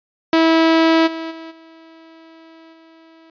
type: tone with level steps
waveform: sawtooth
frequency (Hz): 325.4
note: E4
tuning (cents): -22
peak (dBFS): -7 / -21 / -28 / -38 / -41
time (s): 0.33-3.3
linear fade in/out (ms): 2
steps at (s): 1.06 / 1.3 / 1.5 / 2.72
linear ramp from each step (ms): 20
effects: resampled to 11025 Hz